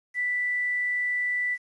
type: tone with quantisation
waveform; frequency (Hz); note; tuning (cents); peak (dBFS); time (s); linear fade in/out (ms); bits
sine; 1975.5; B6; 0; -24; 0.14-1.58; 50; 9
effects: resampled to 24000 Hz